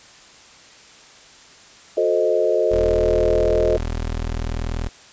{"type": "chord", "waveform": "sine", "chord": "F# diminished seventh", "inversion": "none", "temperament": "equal with one note detuned", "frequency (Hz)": [362, 440, 523.3, 622.3], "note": ["F#4", "A4", "C5", "Eb5"], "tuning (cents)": [-38, 0, 0, 0], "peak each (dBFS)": [-23, -20, -22, -20], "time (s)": [1.97, 3.77], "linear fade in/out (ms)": 5}
{"type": "tone", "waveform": "25% pulse", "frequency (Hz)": 40.4, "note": "E1", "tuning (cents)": -34, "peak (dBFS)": -19, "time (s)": [2.71, 4.89], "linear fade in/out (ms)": 10}
{"effects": ["white hiss -46 dBFS RMS until 5.12 s", "resampled to 16000 Hz"]}